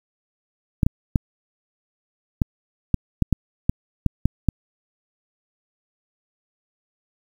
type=clicks; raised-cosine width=5 ms; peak=-4 dBFS; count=11; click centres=0.832 / 0.865 / 1.158 / 2.418 / 2.943 / 3.223 / 3.327 / 3.695 / 4.063 / 4.256 / 4.487 s; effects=7-bit